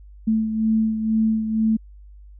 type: beating tone pair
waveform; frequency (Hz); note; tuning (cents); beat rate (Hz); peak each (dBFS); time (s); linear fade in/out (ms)
sine; 220 / 222.1; A3 / A3; 0 / +16; 2.1; -18 / -26; 0.27-1.77; 10
effects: added 50 Hz sine -41 dBFS peak until 2.39 s